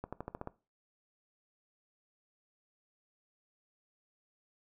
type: accelerating click train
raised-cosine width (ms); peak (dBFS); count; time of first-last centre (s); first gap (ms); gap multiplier
1; -25; 7; 0.04-0.474; 86; 0.93
effects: noise-tail reverb RT60 0.3 s tail -18 dB re dry